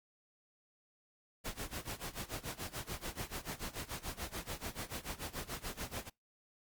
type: noise with tremolo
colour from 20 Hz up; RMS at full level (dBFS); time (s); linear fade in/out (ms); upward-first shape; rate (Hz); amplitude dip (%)
pink; -40; 1.44-6.1; 20; sine; 6.9; 90
effects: noise-tail reverb RT60 0.2 s tail -26 dB re dry + Opus 48 kbps